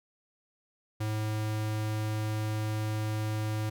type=tone; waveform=square; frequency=107.8 Hz; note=A2; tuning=35 cents flat; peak=-30 dBFS; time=1-3.7 s; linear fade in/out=10 ms; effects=none